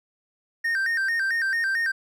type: tone with vibrato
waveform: triangle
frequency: 1700 Hz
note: G#6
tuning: 40 cents sharp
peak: -20 dBFS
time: 0.64-1.92 s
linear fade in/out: 10 ms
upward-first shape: square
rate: 4.5 Hz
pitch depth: 140 cents each way
effects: none